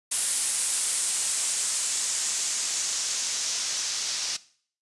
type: noise with low-pass filter sweep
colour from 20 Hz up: blue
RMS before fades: -28 dBFS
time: 0.11-4.37 s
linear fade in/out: 10 ms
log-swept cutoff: 9700 to 5500 Hz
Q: 2.1
effects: noise-tail reverb RT60 0.5 s tail -18 dB re dry + resampled to 24000 Hz